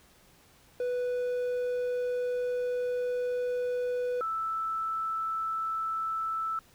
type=tone pair in turn; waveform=triangle / sine; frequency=493.9 / 1318.6 Hz; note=B4 / E6; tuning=0 / 0 cents; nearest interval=octave + perfect fourth; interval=1700 cents; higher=second; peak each=-26 / -29 dBFS; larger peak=first; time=0.8-4.21 / 4.21-6.59 s; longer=first; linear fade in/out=2 ms; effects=pink hiss -60 dBFS RMS until 6.74 s